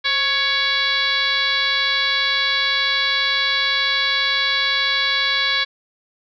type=tone with frequency modulation; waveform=sine; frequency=2808 Hz; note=F7; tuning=9 cents sharp; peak=-16 dBFS; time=0.04-5.65 s; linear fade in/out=20 ms; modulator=569 Hz; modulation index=2.7; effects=none